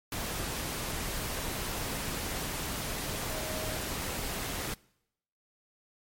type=tone in noise; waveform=sine; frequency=628 Hz; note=D#5; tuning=16 cents sharp; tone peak=-40 dBFS; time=3.3-3.77 s; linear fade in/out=2 ms; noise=pink; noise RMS=-35 dBFS; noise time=0.12-4.74 s; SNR=-8 dB; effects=noise-tail reverb RT60 0.8 s tail -24 dB re dry + MP3 64 kbps